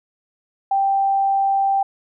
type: tone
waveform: sine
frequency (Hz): 785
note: G5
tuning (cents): +2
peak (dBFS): -15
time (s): 0.71-1.83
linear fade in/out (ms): 5
effects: none